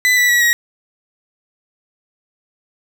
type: tone with pitch steps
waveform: 40% pulse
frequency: 2000 / 1965.6 / 1931.9 / 1898.7 Hz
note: B6 / B6 / B6 / A#6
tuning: +21 / -9 / -39 / +31 cents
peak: -10 dBFS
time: 0.05-0.53 s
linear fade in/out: 0 ms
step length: 120 ms
effects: 8-bit